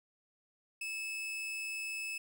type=tone; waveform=40% pulse; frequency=2606 Hz; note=E7; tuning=20 cents flat; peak=-36 dBFS; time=0.81-2.18 s; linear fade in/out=5 ms; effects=none